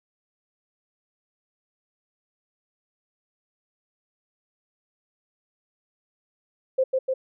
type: tone with echo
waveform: sine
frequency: 523.3 Hz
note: C5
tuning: in tune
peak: -17 dBFS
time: 6.78-6.84 s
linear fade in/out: 10 ms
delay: 150 ms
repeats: 2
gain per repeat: -2 dB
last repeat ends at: 7.14 s
effects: none